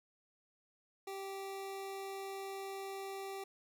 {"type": "tone", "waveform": "25% pulse", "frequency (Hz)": 390, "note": "G4", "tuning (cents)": -9, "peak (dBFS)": -38, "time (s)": [1.07, 3.44], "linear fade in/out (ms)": 5, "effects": []}